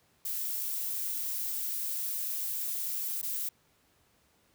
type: noise with dropouts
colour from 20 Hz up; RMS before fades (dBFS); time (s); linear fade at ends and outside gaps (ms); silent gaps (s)
violet; -34; 0.25-3.49; 5; 3.216-3.228
effects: pink hiss -68 dBFS RMS until 4.54 s + high-pass 60 Hz 12 dB/octave